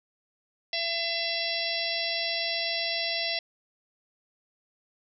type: harmonic tone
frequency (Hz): 673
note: E5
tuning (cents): +36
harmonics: 1 / 3 / 4 / 5 / 6 / 7 / 8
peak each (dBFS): -35 / -35 / -35 / -35 / -35 / -35 / -35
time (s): 0.73-3.39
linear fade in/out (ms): 2
effects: none